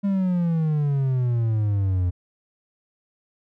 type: exponential sweep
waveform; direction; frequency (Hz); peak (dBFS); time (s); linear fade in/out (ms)
triangle; down; 202.2 to 87.31; -17; 0.03-2.11; 20
effects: none